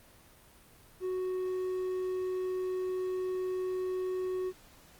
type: tone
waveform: triangle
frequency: 370 Hz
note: F#4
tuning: in tune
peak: -29 dBFS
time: 1-4.53 s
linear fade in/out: 50 ms
effects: pink hiss -58 dBFS RMS until 4.99 s + Opus 32 kbps